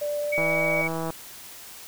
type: tone with pitch glide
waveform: sine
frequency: 587.3 to 597.6 Hz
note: D5 to D5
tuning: 0 to +30 cents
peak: -25 dBFS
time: 0.01-0.82 s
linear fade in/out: 10 ms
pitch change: +30 cents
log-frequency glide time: 0.26-0.61 s
type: tone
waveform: sine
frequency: 2259 Hz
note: C#7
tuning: 32 cents sharp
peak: -24 dBFS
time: 0.32-0.88 s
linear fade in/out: 10 ms
type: click train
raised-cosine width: 1 ms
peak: -17 dBFS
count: 119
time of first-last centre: 0.38-1.104 s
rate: 163 Hz
effects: white hiss -43 dBFS RMS until 1.87 s